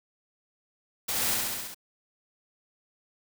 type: noise with echo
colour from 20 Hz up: white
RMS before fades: -30 dBFS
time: 1.08-1.35 s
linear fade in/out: 10 ms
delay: 66 ms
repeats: 6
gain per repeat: -2 dB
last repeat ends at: 1.746 s
effects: none